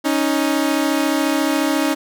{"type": "tone pair together", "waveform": "sawtooth", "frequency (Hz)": [277.2, 311.4], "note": ["C#4", "D#4"], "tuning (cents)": [0, 2], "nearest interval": "major second", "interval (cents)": 202, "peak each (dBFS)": -15, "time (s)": [0.04, 1.95], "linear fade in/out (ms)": 20, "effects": []}